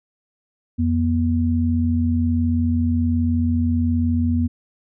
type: tone pair together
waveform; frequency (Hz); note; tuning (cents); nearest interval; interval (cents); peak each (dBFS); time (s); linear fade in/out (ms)
sine; 86.64 / 241.2; F2 / B3; -13 / -41; octave + tritone; 1772; -19; 0.78-4.48; 20
effects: none